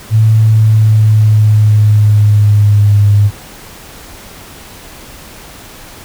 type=tone with pitch glide; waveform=sine; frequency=110 to 102.63 Hz; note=A2 to G#2; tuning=0 to -20 cents; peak=-4 dBFS; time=0.1-3.31 s; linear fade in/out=50 ms; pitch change=-120 cents; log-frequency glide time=0.43-3 s; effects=pink hiss -33 dBFS RMS until 6.04 s